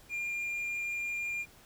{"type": "tone", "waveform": "triangle", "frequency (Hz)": 2402, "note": "D7", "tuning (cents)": 38, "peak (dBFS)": -31, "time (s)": [0.09, 1.46], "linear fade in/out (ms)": 50, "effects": ["pink hiss -58 dBFS RMS until 1.65 s"]}